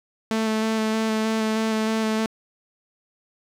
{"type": "tone with vibrato", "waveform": "sawtooth", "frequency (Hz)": 220, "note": "A3", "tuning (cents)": 0, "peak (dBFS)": -17, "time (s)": [0.31, 2.26], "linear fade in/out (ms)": 0, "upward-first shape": "square", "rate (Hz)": 3.2, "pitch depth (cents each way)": 12, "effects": ["low-pass 8000 Hz 12 dB/octave", "9-bit"]}